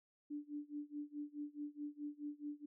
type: tone with tremolo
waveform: sine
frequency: 293.7 Hz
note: D4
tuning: in tune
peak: -40 dBFS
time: 0.3-2.66 s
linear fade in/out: 10 ms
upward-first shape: sine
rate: 4.7 Hz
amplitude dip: 95%
effects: none